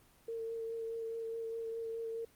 sine tone with vibrato, 454.8 Hz, A#4, 43 cents flat, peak -37 dBFS, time 0.28-2.25 s, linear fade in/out 5 ms, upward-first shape sine, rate 4.8 Hz, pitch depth 15 cents each way, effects pink hiss -65 dBFS RMS until 2.35 s + Opus 24 kbps

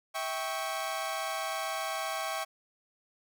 sawtooth chord, C# diminished, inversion first, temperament equal with one note detuned, 648.7 / 784 / 1108.7 Hz, E5 / G5 / C#6, -28 / 0 / 0 cents, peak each -33 dBFS, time 0.14-2.45 s, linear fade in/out 20 ms, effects none

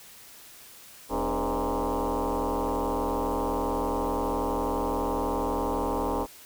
sine tone with frequency modulation, 258.2 Hz, C4, 23 cents flat, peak -24 dBFS, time 1.09-6.27 s, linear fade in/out 50 ms, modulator 112 Hz, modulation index 7.1, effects tanh soft clip ceiling -20 dBFS + white hiss -49 dBFS RMS until 6.45 s

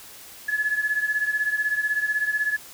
sine beating tone pair, 1704 / 1720 Hz, G#6 / A6, +44 / -40 cents, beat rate 16 Hz, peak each -23 / -27 dBFS, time 0.48-2.57 s, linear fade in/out 10 ms, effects white hiss -44 dBFS RMS until 2.73 s

